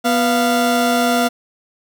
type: tone pair together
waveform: 30% pulse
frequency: 245 / 693 Hz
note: B3 / F5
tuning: -14 / -14 cents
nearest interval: octave + tritone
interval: 1800 cents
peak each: -14 / -14 dBFS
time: 0.04-1.29 s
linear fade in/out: 20 ms
effects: none